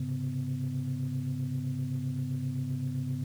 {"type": "tone cluster", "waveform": "sine", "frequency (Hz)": [104.3, 129.4, 137.1, 251.3], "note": ["G#2", "C3", "C#3", "B3"], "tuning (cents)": [8, -19, -19, 30], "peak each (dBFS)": [-38, -38, -31, -36], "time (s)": [0, 3.24], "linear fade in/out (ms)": 5, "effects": ["tanh soft clip ceiling -23 dBFS", "9-bit"]}